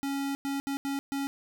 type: tone bursts at uneven times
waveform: square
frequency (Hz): 277.2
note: C#4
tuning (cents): 0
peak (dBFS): -30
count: 5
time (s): 0.03-0.35 / 0.45-0.6 / 0.67-0.77 / 0.85-0.99 / 1.12-1.27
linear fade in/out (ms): 0
effects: none